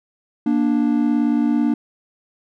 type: tone pair together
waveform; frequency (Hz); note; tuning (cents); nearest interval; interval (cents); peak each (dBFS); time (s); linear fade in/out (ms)
triangle; 235.7 / 293.7; A#3 / D4; +19 / 0; major third; 381; -16; 0.46-1.74; 5
effects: none